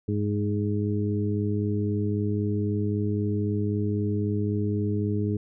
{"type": "harmonic tone with a mistuned harmonic", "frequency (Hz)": 103.83, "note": "G#2", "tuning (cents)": 0, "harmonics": [1, 2, 3, 4], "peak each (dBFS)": [-26, -29, -31, -32], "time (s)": [0.08, 5.37], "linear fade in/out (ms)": 5, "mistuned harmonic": 1, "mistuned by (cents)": -23, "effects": []}